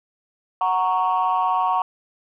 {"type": "chord", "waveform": "sine", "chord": "F# major", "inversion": "none", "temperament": "equal", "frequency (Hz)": [740, 932.3, 1108.7], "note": ["F#5", "A#5", "C#6"], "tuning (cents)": [0, 0, 0], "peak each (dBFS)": -21, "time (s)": [0.61, 1.82], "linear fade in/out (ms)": 2, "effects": ["tanh soft clip ceiling -12 dBFS"]}